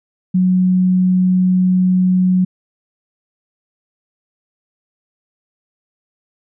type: tone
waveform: sine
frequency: 183.8 Hz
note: F#3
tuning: 11 cents flat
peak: -10 dBFS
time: 0.34-2.45 s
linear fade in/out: 10 ms
effects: none